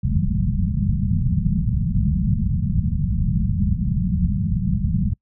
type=low-pass noise; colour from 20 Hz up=white; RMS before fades=-20 dBFS; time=0.03-5.14 s; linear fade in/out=10 ms; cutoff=210 Hz; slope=96 dB/octave; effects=noise-tail reverb RT60 0.1 s tail -26 dB re dry